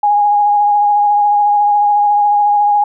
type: tone with vibrato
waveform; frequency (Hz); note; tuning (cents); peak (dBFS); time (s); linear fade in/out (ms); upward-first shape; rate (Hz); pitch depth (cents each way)
sine; 825; G#5; -12; -8; 0.03-2.84; 5; sine; 14; 19
effects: none